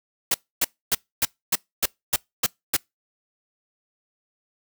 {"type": "noise bursts", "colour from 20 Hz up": "white", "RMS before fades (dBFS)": -20, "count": 9, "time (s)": [0.31, 2.767], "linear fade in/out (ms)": 5, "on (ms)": 33, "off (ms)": 270, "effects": ["noise-tail reverb RT60 0.2 s tail -26 dB re dry"]}